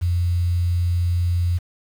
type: tone with quantisation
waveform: sine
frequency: 87.4 Hz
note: F2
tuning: 2 cents sharp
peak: -17 dBFS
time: 0.01-1.59 s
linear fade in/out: 20 ms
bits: 7
effects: none